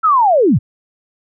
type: linear sweep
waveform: sine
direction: down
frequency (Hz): 1349 to 78.5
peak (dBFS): -8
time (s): 0.03-0.59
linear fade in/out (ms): 20
effects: none